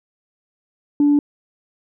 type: tone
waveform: sine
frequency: 290.2 Hz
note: D4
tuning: 21 cents flat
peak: -10 dBFS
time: 1-1.19 s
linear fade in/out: 2 ms
effects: tanh soft clip ceiling -8 dBFS